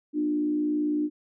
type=tone with frequency modulation; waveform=sine; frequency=299.4 Hz; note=D4; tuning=33 cents sharp; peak=-23 dBFS; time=0.13-1.1 s; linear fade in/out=50 ms; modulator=57.9 Hz; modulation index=0.44; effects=none

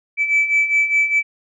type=beating tone pair; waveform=sine; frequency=2307 / 2311.9 Hz; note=D7 / D7; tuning=-31 / -28 cents; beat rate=4.9 Hz; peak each=-19 / -14 dBFS; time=0.17-1.23 s; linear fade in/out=50 ms; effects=tanh soft clip ceiling -9 dBFS

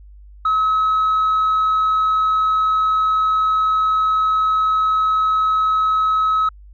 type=tone; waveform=sine; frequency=1284 Hz; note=E6; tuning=46 cents flat; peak=-12 dBFS; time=0.45-6.49 s; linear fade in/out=5 ms; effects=tanh soft clip ceiling -12 dBFS + added 50 Hz sine -39 dBFS peak until 6.73 s

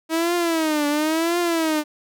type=tone with vibrato; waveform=sawtooth; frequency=319 Hz; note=D#4; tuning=43 cents sharp; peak=-15 dBFS; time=0.09-1.84 s; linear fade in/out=50 ms; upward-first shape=triangle; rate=0.96 Hz; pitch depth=170 cents each way; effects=none

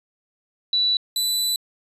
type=tone pair in turn; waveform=sine / sawtooth; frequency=3951 / 3981 Hz; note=B7 / B7; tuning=0 / +13 cents; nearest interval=unison; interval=13 cents; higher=second; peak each=-17 dBFS; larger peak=neither; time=0.73-0.97 / 1.16-1.56 s; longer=second; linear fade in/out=2 ms; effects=resampled to 32000 Hz

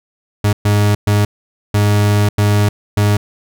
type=tone bursts at uneven times; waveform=40% pulse; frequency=103.4 Hz; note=G#2; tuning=7 cents flat; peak=-9 dBFS; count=6; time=0.44-0.53 / 0.65-0.95 / 1.07-1.25 / 1.74-2.29 / 2.38-2.69 / 2.97-3.17 s; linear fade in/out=5 ms; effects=none

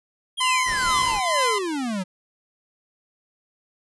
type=exponential sweep; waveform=square; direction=down; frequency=3322 to 178.1 Hz; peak=-25 dBFS; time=0.37-2.04 s; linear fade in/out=20 ms
type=tone with tremolo; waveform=sawtooth; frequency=1022 Hz; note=C6; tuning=41 cents flat; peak=-15 dBFS; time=0.4-1.59 s; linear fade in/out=10 ms; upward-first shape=sine; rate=2.2 Hz; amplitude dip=50%
type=noise; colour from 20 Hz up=pink; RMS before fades=-34 dBFS; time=0.65-1.21 s; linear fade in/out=50 ms
effects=resampled to 24000 Hz

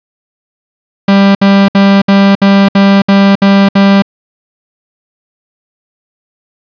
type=tone bursts; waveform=45% pulse; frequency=197.5 Hz; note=G3; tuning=13 cents sharp; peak=-3 dBFS; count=9; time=1.08-4.022 s; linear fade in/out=5 ms; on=270 ms; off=64 ms; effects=resampled to 11025 Hz + 7-bit

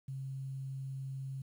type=tone with quantisation; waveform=sine; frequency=134.4 Hz; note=C3; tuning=47 cents sharp; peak=-38 dBFS; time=0.08-1.42 s; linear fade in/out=5 ms; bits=11; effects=none

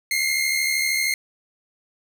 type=tone pair together; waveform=sawtooth; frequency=2066 / 2139 Hz; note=C7 / C7; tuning=-22 / +38 cents; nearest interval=minor second; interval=60 cents; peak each=-22 / -18 dBFS; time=0.11-1.14 s; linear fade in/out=2 ms; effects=none

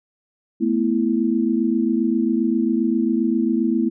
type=chord; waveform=sine; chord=A suspended second; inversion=none; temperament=just; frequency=220 / 247.5 / 330 Hz; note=A3 / B3 / E4; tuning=0 / +4 / +2 cents; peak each=-21 dBFS; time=0.6-3.9 s; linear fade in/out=20 ms; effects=none

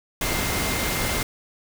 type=tone in noise; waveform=sine; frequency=2100 Hz; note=C7; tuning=6 cents sharp; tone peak=-33 dBFS; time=0.21-1.23 s; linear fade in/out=2 ms; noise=pink; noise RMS=-25 dBFS; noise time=0.21-1.23 s; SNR=-11 dB; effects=none

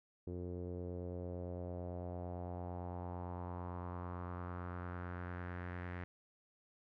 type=tone with low-pass filter sweep; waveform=sawtooth; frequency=88.9 Hz; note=F2; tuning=31 cents sharp; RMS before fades=-44 dBFS; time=0.27-6.04 s; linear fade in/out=0 ms; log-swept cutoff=400 to 1900 Hz; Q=3.1; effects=none

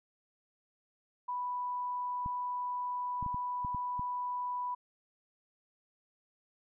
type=tone; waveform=sine; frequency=987.8 Hz; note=B5; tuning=in tune; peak=-33 dBFS; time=1.28-4.75 s; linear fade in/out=10 ms
type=clicks; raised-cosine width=5 ms; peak=-29 dBFS; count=7; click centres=2.261 / 3.227 / 3.263 / 3.345 / 3.648 / 3.747 / 3.995 s
effects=none

